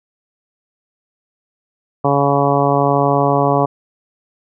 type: harmonic tone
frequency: 141 Hz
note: C#3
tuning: 30 cents sharp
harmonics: 1 / 2 / 3 / 4 / 5 / 6 / 7 / 8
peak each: -19 / -20 / -19 / -19 / -18 / -22 / -21 / -22 dBFS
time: 2.04-3.66 s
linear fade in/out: 10 ms
effects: none